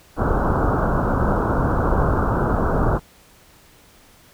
pink low-pass noise, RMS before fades -19 dBFS, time 0.16-3 s, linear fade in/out 50 ms, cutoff 1500 Hz, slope 96 dB/octave, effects pink hiss -51 dBFS RMS until 4.33 s

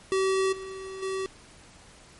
square tone with level steps, 382.5 Hz, G4, 42 cents flat, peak -23 / -37 / -29 dBFS, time 0.12-1.26 s, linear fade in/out 0 ms, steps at 0.52 / 1.02 s, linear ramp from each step 10 ms, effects pink hiss -52 dBFS RMS until 2.19 s + MP3 48 kbps

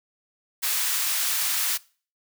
white high-pass noise, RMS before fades -25 dBFS, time 0.62-1.78 s, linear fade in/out 20 ms, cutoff 1200 Hz, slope 12 dB/octave, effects noise-tail reverb RT60 0.4 s tail -22 dB re dry

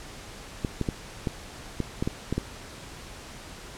clicks, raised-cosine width 3 ms, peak -13 dBFS, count 9, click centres 0.648 / 0.813 / 0.888 / 1.272 / 1.803 / 2.025 / 2.075 / 2.326 / 2.38 s, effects pink hiss -43 dBFS RMS until 3.77 s + low-pass 9000 Hz 12 dB/octave

